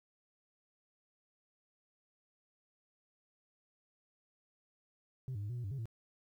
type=tone with pitch steps; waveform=sine; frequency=129.7 / 101.4 / 103.4 / 122.1 / 121.2 / 97.6 / 136.4 / 113 Hz; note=C3 / G#2 / G#2 / B2 / B2 / G2 / C#3 / A2; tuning=-15 / -41 / -7 / -19 / -32 / -7 / -28 / +47 cents; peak=-35 dBFS; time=5.28-5.856 s; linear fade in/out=0 ms; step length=72 ms; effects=tanh soft clip ceiling -36 dBFS + 12-bit